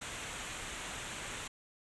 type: noise with comb filter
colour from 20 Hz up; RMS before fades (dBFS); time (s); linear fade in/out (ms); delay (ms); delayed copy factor
pink; -42; 0.01-1.48; 10; 0.2; -0.55
effects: resampled to 24000 Hz